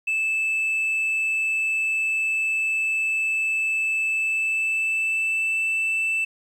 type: tone with pitch glide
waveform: sine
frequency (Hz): 2628 to 2649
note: E7 to E7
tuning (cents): -6 to +8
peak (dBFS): -18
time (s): 0.07-6.25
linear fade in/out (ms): 10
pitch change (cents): +14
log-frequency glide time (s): 4.09-5.67
effects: tanh soft clip ceiling -20 dBFS + 9-bit